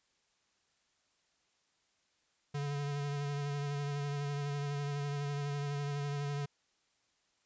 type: tone with vibrato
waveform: square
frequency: 143.3 Hz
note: D3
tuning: 42 cents flat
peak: -35 dBFS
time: 2.54-6.46 s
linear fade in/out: 10 ms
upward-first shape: triangle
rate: 12 Hz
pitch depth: 28 cents each way
effects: white hiss -75 dBFS RMS until 7.45 s + resampled to 16000 Hz